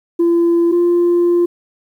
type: tone pair in turn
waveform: sine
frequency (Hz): 340.3 / 347.7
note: F4 / F4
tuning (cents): -45 / -8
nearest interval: unison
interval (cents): 37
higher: second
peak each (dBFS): -8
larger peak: neither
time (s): 0.19-0.72 / 0.72-1.46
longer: second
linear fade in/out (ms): 10
effects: tanh soft clip ceiling -8 dBFS + 8-bit